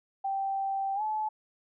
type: tone with pitch glide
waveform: sine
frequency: 781 to 861.6 Hz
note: G5 to A5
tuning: -7 to -37 cents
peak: -28 dBFS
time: 0.24-1.29 s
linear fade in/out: 10 ms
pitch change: +170 cents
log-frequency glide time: 0.95-1.02 s
effects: none